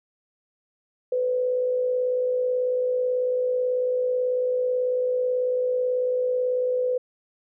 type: tone with amplitude modulation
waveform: sine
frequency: 502 Hz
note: B4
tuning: 28 cents sharp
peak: -19 dBFS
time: 1.12-6.98 s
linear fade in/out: 5 ms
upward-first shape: sine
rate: 58.2 Hz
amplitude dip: 40%
effects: none